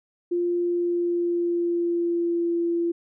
sine tone with pitch glide, 349.2 to 340.6 Hz, F4 to F4, 0 to -43 cents, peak -21 dBFS, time 0.31-2.92 s, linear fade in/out 10 ms, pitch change -43 cents, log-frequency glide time 0.6-2.58 s, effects none

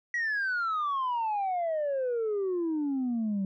sine exponential sweep, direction down, 1944 to 190 Hz, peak -25 dBFS, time 0.14-3.45 s, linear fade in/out 2 ms, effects tanh soft clip ceiling -25 dBFS

